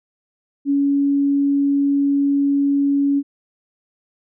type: tone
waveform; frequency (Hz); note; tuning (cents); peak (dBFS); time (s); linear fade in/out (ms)
sine; 281.1; C#4; +24; -14; 0.65-3.23; 50
effects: none